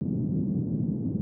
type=band-pass noise; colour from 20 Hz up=white; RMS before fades=-28 dBFS; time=0.01-1.21 s; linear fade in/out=0 ms; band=120 to 240 Hz; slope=24 dB/octave; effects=none